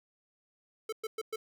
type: tone bursts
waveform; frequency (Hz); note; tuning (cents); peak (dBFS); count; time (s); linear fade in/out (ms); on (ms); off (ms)
square; 440; A4; 0; -34; 4; 0.89-1.36; 5; 35; 110
effects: none